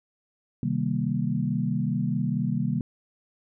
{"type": "chord", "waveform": "sine", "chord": "C minor seventh", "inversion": "none", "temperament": "equal with one note detuned", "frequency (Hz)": [130.81, 155.56, 194.53, 233.1], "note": ["C3", "Eb3", "G3", "Bb3"], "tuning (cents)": [0, 0, -13, 0], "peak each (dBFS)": -29, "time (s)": [0.63, 2.81], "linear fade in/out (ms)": 2, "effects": []}